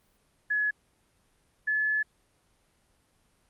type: tone pair in turn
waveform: sine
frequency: 1696 / 1720.7 Hz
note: G#6 / A6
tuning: +36 / -39 cents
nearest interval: unison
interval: 25 cents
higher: second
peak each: -24 dBFS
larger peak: neither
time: 0.5-0.71 / 1.67-2.03 s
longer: second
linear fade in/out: 10 ms
effects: pink hiss -68 dBFS RMS until 3.49 s + Opus 32 kbps